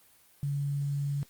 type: tone with quantisation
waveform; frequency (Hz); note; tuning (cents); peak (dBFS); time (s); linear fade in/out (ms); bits
sine; 142; C#3; +42; -28; 0.43-1.23; 0; 9
effects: white hiss -61 dBFS RMS until 1.29 s + Opus 32 kbps